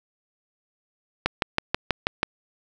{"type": "click train", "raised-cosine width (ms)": 0.3, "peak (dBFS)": -4, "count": 7, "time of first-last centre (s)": [1.26, 2.231], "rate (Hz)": 6.18, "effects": []}